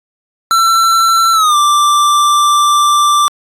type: tone with pitch glide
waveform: square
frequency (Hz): 1344 to 1176.8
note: E6 to D6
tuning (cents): +33 to +3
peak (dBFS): -8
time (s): 0.51-3.28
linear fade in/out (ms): 0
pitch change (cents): -230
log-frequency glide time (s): 1.33-1.56
effects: low-pass 12000 Hz 12 dB/octave + AAC 64 kbps